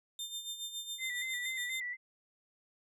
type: tone with tremolo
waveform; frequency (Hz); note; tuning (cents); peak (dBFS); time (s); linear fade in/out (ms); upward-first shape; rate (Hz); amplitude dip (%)
sawtooth; 3600; A7; +39; -34; 0.19-1.8; 2; sine; 7.2; 65
type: tone with vibrato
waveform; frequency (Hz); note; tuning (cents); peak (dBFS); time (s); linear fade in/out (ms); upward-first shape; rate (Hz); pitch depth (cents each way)
sine; 2011; B6; +31; -36; 0.98-1.97; 50; square; 4.2; 45
effects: none